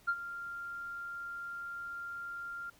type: tone with ADSR envelope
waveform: sine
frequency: 1392 Hz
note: F6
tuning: 6 cents flat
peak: -25 dBFS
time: 0.07-2.7 s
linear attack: 19 ms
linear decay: 58 ms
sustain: -14 dB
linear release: 6 ms
effects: tanh soft clip ceiling -23 dBFS + pink hiss -63 dBFS RMS until 2.79 s